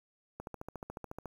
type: click train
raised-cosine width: 1 ms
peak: -27 dBFS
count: 13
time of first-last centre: 0.4-1.257 s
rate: 14 Hz
effects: 9-bit